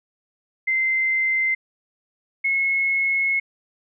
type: tone pair in turn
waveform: sine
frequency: 2077 / 2178 Hz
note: C7 / C#7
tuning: -13 / -31 cents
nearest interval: minor second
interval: 82 cents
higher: second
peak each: -18 dBFS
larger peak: neither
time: 0.67-1.55 / 2.44-3.4 s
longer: second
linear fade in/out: 10 ms
effects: none